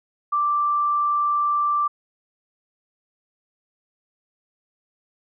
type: tone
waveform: sine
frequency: 1174.7 Hz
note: D6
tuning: in tune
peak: -18 dBFS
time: 0.32-1.88 s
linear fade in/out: 10 ms
effects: none